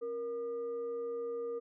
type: tone with frequency modulation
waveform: sine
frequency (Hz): 469.7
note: A#4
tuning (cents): +13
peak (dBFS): -35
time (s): 0.01-1.6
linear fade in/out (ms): 20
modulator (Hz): 741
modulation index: 0.28
effects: none